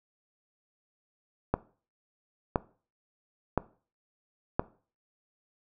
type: click train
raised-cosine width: 1 ms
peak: -10 dBFS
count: 4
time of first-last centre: 1.54-4.595 s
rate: 0.982 Hz
effects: noise-tail reverb RT60 0.4 s tail -19 dB re dry